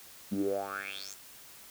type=tone with band-pass filter sweep; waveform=10% pulse; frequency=98 Hz; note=G2; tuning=in tune; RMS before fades=-35 dBFS; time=0.31-1.15 s; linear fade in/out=20 ms; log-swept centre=200 to 7800 Hz; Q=7.1; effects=white hiss -52 dBFS RMS until 1.7 s